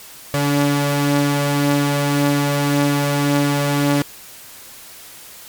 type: tone pair together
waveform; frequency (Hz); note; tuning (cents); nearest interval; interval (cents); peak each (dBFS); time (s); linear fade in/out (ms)
sawtooth; 143.86 / 285.9; D3 / D4; -35 / -46; octave; 1189; -14; 0.34-4.02; 0
effects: white hiss -39 dBFS RMS until 5.48 s + MP3 96 kbps